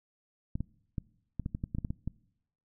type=clicks; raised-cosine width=5 ms; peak=-21 dBFS; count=12; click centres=0.555 / 0.606 / 0.982 / 1.397 / 1.461 / 1.549 / 1.639 / 1.749 / 1.785 / 1.848 / 1.905 / 2.076 s; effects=noise-tail reverb RT60 0.8 s tail -23 dB re dry